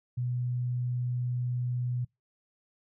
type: tone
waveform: sine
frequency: 123.47 Hz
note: B2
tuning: in tune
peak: -28 dBFS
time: 0.17-2.05 s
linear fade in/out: 10 ms
effects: noise-tail reverb RT60 0.2 s tail -25 dB re dry